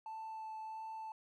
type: tone with vibrato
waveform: triangle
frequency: 880 Hz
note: A5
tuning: in tune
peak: -40 dBFS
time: 0.06-1.12 s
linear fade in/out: 2 ms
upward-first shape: sine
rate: 1.5 Hz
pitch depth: 9 cents each way
effects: tanh soft clip ceiling -38 dBFS